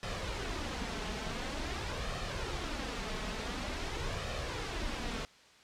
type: noise with flanger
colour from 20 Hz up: pink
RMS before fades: -37 dBFS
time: 0.03-5.25 s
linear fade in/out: 0 ms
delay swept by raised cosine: 1.6 to 4.7 ms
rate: 0.47 Hz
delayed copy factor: +0.5
effects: white hiss -59 dBFS RMS until 5.63 s + low-pass 5000 Hz 12 dB/octave